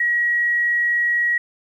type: tone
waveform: sine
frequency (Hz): 1908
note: A#6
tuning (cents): +40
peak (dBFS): -16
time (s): 0-1.38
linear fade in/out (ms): 5
effects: 9-bit